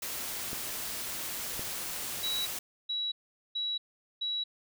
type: noise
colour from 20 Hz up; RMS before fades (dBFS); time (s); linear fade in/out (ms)
white; -37; 0.02-2.59; 5
type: clicks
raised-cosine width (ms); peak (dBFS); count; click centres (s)
2; -26; 2; 0.531 / 1.594
type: tone bursts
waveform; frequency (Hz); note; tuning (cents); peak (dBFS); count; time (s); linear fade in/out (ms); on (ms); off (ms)
sine; 3900; B7; -23; -30; 4; 2.23-4.44; 10; 230; 430
effects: none